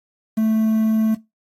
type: tone with quantisation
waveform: triangle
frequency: 220 Hz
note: A3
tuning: in tune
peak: -13 dBFS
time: 0.37-1.15 s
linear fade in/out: 10 ms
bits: 7
effects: noise-tail reverb RT60 0.2 s tail -18 dB re dry + AAC 48 kbps